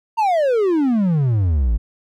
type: exponential sweep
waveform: triangle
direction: down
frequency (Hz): 933 to 50.7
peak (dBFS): -12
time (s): 0.17-1.78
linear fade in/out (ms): 20
effects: none